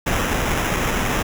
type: noise with sample-and-hold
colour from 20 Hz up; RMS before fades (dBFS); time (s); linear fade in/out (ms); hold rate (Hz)
pink; -21; 0.06-1.23; 10; 4410
effects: none